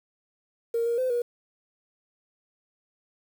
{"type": "tone with pitch steps", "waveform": "sine", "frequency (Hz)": [464.2, 469.6, 513, 480.3], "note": ["A#4", "A#4", "C5", "B4"], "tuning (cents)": [-7, 13, -34, -48], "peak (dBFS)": -22, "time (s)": [0.74, 1.22], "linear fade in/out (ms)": 5, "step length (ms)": 120, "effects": ["tanh soft clip ceiling -19 dBFS", "8-bit"]}